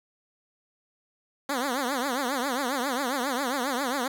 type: tone with vibrato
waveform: 10% pulse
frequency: 262.5 Hz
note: C4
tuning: 6 cents sharp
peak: -18 dBFS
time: 1.49-4.08 s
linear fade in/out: 5 ms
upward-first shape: triangle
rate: 7.4 Hz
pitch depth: 210 cents each way
effects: none